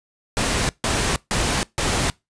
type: noise bursts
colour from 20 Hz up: pink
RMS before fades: -21 dBFS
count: 4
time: 0.37-2.1 s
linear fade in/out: 0 ms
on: 320 ms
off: 150 ms
effects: noise-tail reverb RT60 0.2 s tail -23 dB re dry + resampled to 22050 Hz